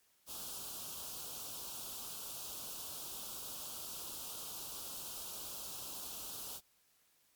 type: band-stop noise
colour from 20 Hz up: white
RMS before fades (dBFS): -45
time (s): 0.26-6.61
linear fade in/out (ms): 50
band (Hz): 1400 to 2800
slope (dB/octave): 48
effects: white hiss -72 dBFS RMS until 7.35 s + MP3 96 kbps